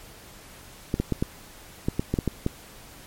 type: clicks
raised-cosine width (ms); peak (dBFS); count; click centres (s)
3; -10; 10; 0.941 / 1 / 1.123 / 1.225 / 1.885 / 1.995 / 2.14 / 2.188 / 2.277 / 2.464
effects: pink hiss -47 dBFS RMS until 3.06 s + MP3 64 kbps